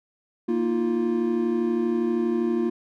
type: chord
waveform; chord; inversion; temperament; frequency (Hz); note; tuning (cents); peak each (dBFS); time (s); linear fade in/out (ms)
triangle; Bb suspended fourth; none; equal with one note detuned; 233.1 / 316.7 / 349.2; Bb3 / Eb4 / F4; 0 / +31 / 0; -23 / -28 / -22; 0.48-2.7; 10
effects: none